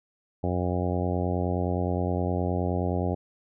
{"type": "harmonic tone", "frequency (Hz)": 89.6, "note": "F2", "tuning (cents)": 45, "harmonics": [1, 2, 3, 4, 5, 6, 7, 8, 9], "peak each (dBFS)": [-28, -31, -33, -34, -35, -36, -36, -37, -38], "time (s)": [0.43, 3.15], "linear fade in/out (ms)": 10, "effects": []}